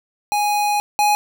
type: tone pair in turn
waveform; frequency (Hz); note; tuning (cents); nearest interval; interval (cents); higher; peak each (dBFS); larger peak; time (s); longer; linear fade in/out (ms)
square; 829 / 832.6; G#5 / G#5; -3 / +4; unison; 7; second; -17 / -14; second; 0.32-0.8 / 0.99-1.15; first; 0
effects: none